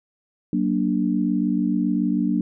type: tone cluster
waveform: sine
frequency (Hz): 187.9 / 234.9 / 293.3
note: F#3 / A#3 / D4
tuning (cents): +27 / +13 / -2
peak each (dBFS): -23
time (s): 0.53-2.41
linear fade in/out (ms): 2
effects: none